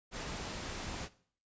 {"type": "noise", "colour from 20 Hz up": "pink", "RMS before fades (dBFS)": -41, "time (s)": [0.11, 1.09], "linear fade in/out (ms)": 50, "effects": ["noise-tail reverb RT60 0.5 s tail -17 dB re dry", "resampled to 16000 Hz"]}